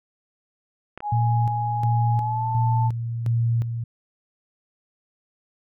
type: clicks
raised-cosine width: 0.5 ms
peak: -21 dBFS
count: 2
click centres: 0.976 / 1.005 s
type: tone with pitch glide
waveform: sine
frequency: 832 to 881.5 Hz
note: G#5 to A5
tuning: +3 to +3 cents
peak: -24 dBFS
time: 1.02-2.91 s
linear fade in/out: 50 ms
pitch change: +100 cents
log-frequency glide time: 2.13-2.46 s
type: tone with tremolo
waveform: sine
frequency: 116.54 Hz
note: A#2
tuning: in tune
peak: -18 dBFS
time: 1.12-3.84 s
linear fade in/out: 5 ms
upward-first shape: square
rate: 1.4 Hz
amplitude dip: 55%
effects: none